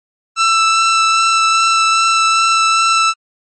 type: tone with vibrato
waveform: sawtooth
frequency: 1329 Hz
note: E6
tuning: 14 cents sharp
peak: -6 dBFS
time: 0.36-3.14 s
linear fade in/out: 50 ms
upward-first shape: sine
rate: 2.5 Hz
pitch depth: 10 cents each way
effects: MP3 32 kbps